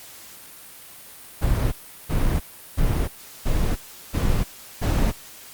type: noise bursts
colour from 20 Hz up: brown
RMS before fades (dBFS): -20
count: 6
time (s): 1.41-5.12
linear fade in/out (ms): 20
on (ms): 310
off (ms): 370
effects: white hiss -43 dBFS RMS until 5.53 s + Opus 48 kbps